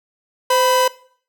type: tone pair together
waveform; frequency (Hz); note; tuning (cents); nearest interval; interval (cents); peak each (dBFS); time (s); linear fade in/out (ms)
45% pulse; 514.8 / 990; C5 / B5; -28 / +4; major seventh; 1132; -16; 0.5-0.88; 5
effects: noise-tail reverb RT60 0.5 s tail -19 dB re dry